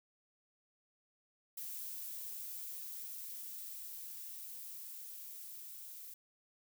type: noise with level ramp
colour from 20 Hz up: violet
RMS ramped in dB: -44 to -50 dBFS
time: 1.57-6.14 s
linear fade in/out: 5 ms
effects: none